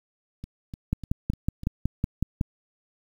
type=two click trains; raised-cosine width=5 ms; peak=-24 / -11 dBFS; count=5 / 9; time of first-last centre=0.44-1.634 / 0.93-2.411 s; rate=3.35 / 5.4 Hz; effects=8-bit